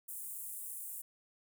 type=high-pass noise; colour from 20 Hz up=pink; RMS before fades=-44 dBFS; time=0.08-1.02 s; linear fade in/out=10 ms; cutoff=8300 Hz; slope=48 dB/octave; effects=none